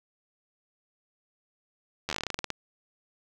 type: slowing click train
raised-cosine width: 0.2 ms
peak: -13 dBFS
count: 15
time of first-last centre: 2.09-2.503 s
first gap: 11 ms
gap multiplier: 1.14
effects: none